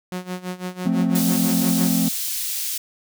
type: tone with tremolo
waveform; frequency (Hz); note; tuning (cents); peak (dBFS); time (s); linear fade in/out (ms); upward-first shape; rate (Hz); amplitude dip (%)
sawtooth; 181.9; F#3; -29; -21; 0.12-1.89; 0; sine; 6; 85
type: chord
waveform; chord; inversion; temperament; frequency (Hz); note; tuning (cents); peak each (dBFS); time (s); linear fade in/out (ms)
triangle; F major; none; equal; 174.61 / 220 / 261.6; F3 / A3 / C4; 0 / 0 / 0; -20; 0.85-2.09; 10
type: high-pass noise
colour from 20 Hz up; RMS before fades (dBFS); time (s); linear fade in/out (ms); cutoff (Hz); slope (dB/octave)
white; -26; 1.15-2.78; 5; 3400; 12
effects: none